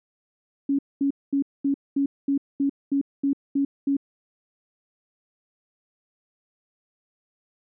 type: tone bursts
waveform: sine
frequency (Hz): 278.3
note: C#4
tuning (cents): +7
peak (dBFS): -19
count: 11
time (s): 0.69-3.968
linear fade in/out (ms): 5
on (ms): 98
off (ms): 220
effects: none